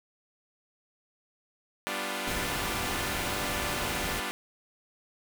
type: chord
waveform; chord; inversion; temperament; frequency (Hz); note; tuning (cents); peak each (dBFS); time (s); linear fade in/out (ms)
5% pulse; G dominant seventh; none; equal; 196 / 246.9 / 293.7 / 349.2; G3 / B3 / D4 / F4; 0 / 0 / 0 / 0; -26; 1.87-4.31; 0
type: noise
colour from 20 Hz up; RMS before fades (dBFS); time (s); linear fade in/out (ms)
pink; -35; 2.27-4.2; 5
effects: none